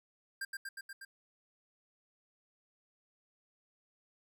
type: tone with echo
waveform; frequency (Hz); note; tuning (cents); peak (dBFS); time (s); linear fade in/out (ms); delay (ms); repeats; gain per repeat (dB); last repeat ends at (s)
square; 1593; G6; +27; -37; 0.41-0.45; 5; 120; 5; -2; 1.05
effects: none